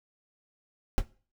brown noise with exponential decay, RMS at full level -17 dBFS, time 0.98-1.05 s, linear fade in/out 0 ms, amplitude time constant 15 ms, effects noise-tail reverb RT60 0.4 s tail -19 dB re dry

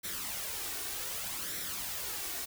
white noise with flanger, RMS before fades -38 dBFS, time 0.03-2.46 s, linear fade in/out 20 ms, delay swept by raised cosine 0.52 to 2.72 ms, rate 0.65 Hz, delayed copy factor +0.55, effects none

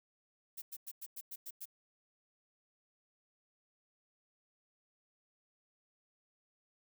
violet noise bursts, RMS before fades -45 dBFS, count 8, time 0.57-1.656 s, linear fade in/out 10 ms, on 50 ms, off 98 ms, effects none

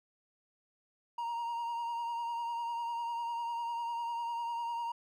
triangle tone with vibrato, 937 Hz, A#5, 9 cents sharp, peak -32 dBFS, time 1.18-4.92 s, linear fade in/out 5 ms, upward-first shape triangle, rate 10 Hz, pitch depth 32 cents each way, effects none

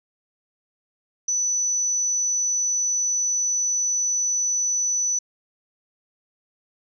sine tone, 5970 Hz, F#8, 15 cents sharp, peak -20 dBFS, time 1.28-5.19 s, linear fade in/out 5 ms, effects none

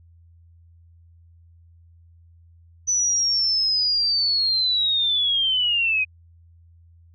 sine linear sweep, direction down, 6010 to 2489 Hz, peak -18 dBFS, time 2.87-6.05 s, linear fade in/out 20 ms, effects added 84 Hz sine -49 dBFS peak until 7.14 s

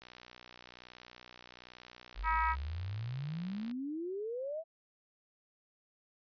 click train, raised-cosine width 0.2 ms, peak -33 dBFS, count 227, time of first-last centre 0.02-3.713 s, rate 61.2 Hz
sine exponential sweep, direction up, 43.39 to 668 Hz, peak -36 dBFS, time 2.15-4.64 s, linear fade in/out 50 ms
harmonic tone, 320.2 Hz, D#4, 50 cents sharp, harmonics 3 / 4 / 5 / 6 / 7 / 8, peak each -32 / -33 / -41 / -40 / -42 / -51 dBFS, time 2.23-2.56 s, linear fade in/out 50 ms
effects resampled to 11025 Hz

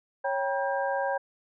sine tone cluster, 552 / 786 / 959 / 1598 Hz, C#5 / G5 / A#5 / G6, -7 / +4 / +49 / +33 cents, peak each -29 / -31 / -33 / -34 dBFS, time 0.24-1.18 s, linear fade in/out 10 ms, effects none

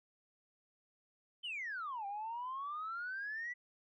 sine exponential two-way sweep, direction down then up, 3135 to 784 to 1987 Hz, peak -38 dBFS, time 1.43-3.54 s, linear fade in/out 20 ms, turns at 2.06 s, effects tanh soft clip ceiling -35 dBFS

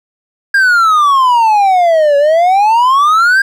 triangle exponential two-way sweep, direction down then up, 1623 to 561 to 1623 Hz, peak -4 dBFS, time 0.54-3.42 s, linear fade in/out 5 ms, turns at 2.17 s, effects none

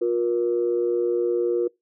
sine tone pair together, 356.3 / 475.6 Hz, F4 / A#4, +35 / +35 cents, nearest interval perfect fourth, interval 500 cents, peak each -21 / -23 dBFS, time 0.01-1.68 s, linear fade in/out 10 ms, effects noise-tail reverb RT60 0.2 s tail -25 dB re dry + tanh soft clip ceiling -12 dBFS

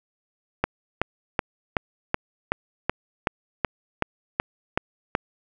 click train, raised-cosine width 0.5 ms, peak -5 dBFS, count 13, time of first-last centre 0.64-5.151 s, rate 2.66 Hz, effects none

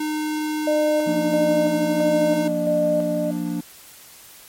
square tone, 306.1 Hz, D#4, 28 cents flat, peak -23 dBFS, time 0-2.48 s, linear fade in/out 5 ms
sine tone with tremolo, 605 Hz, D#5, 49 cents flat, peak -17 dBFS, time 0.67-3.31 s, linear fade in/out 5 ms, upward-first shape square, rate 1.5 Hz, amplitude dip 45%
triangle chord, Bb major, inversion second, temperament equal, 174.61 / 233.1 / 293.7 Hz, F3 / Bb3 / D4, 0 / 0 / 0 cents, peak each -25 / -27 / -24 dBFS, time 1.06-3.61 s, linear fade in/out 10 ms
effects white hiss -45 dBFS RMS until 4.48 s + MP3 64 kbps

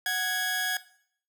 sawtooth tone pair together, 740 / 1661.2 Hz, F#5 / G#6, 0 / 0 cents, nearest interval octave + major second, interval 1400 cents, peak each -31 / -23 dBFS, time 0.06-0.77 s, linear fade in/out 2 ms, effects noise-tail reverb RT60 0.6 s tail -17 dB re dry

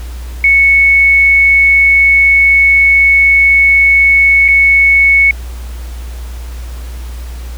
sine tone with dropouts, 2211 Hz, C#7, 5 cents flat, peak -4 dBFS, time 0.44-5.31 s, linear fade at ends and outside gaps 2 ms, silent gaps 4.481-4.485 s, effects added 60 Hz sine -21 dBFS peak until 7.57 s + pink hiss -36 dBFS RMS until 7.57 s

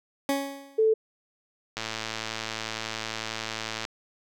20% pulse tone with exponential decay, 277.2 Hz, C#4, in tune, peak -17 dBFS, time 0.29-0.89 s, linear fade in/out 1 ms, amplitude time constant 130 ms
sine tone, 440.1 Hz, A4, in tune, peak -18 dBFS, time 0.78-0.94 s, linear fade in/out 10 ms
click train, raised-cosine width 0.2 ms, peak -14 dBFS, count 232, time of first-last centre 1.77-3.851 s, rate 111 Hz
effects none

